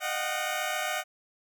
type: tone cluster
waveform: 15% pulse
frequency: 615 / 723 / 757 Hz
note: D#5 / F#5 / F#5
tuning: -20 / -40 / +39 cents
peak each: -27 dBFS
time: 0-1.04 s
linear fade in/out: 50 ms
effects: none